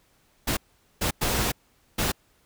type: noise bursts at uneven times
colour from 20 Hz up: pink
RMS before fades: -25 dBFS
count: 4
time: 0.47-0.57 / 1.01-1.11 / 1.21-1.52 / 1.98-2.12 s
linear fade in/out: 10 ms
effects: pink hiss -64 dBFS RMS until 2.45 s